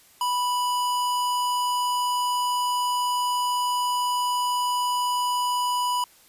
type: tone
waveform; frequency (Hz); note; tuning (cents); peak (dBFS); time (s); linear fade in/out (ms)
square; 986; B5; -3; -23; 0.21-6.04; 2
effects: white hiss -55 dBFS RMS until 6.28 s + resampled to 32000 Hz